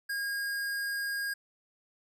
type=tone; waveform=square; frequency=1627 Hz; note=G#6; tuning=36 cents flat; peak=-32 dBFS; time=0.09-1.34 s; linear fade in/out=10 ms; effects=none